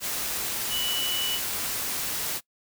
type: tone in noise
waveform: sine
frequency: 2960 Hz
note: F#7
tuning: in tune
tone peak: -27 dBFS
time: 0.69-1.4 s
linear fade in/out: 50 ms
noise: white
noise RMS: -30 dBFS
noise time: 0-2.41 s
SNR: 0 dB
effects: noise-tail reverb RT60 0.1 s tail -22 dB re dry